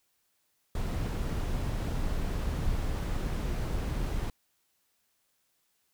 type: noise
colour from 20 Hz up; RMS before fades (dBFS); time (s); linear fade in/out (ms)
brown; -31; 0.75-4.3; 2
effects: white hiss -74 dBFS RMS until 5.93 s